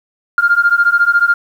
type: beating tone pair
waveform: sine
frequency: 1396.9 / 1410.9 Hz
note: F6 / F6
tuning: 0 / +17 cents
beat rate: 14 Hz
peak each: -11 dBFS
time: 0.38-1.34 s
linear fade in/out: 2 ms
effects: tanh soft clip ceiling -1 dBFS + 7-bit